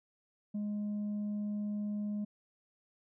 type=tone with tanh clipping; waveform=sine; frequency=207.7 Hz; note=G#3; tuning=in tune; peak=-34 dBFS; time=0.54-2.25 s; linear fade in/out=10 ms; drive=2 dB; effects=none